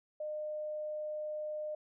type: tone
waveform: sine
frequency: 608 Hz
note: D#5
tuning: 40 cents flat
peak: -36 dBFS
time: 0.2-1.75 s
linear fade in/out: 5 ms
effects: none